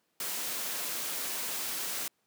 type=noise; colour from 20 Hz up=white; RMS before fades=-35 dBFS; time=0.2-2.08 s; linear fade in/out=2 ms; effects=pink hiss -75 dBFS RMS until 2.26 s + high-pass 200 Hz 12 dB/octave